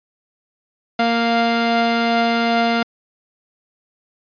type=tone pair together; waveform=sawtooth; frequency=232 / 698.5 Hz; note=A#3 / F5; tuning=-8 / 0 cents; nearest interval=octave + perfect fifth; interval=1908 cents; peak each=-14 dBFS; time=0.99-2.83 s; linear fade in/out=5 ms; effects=resampled to 11025 Hz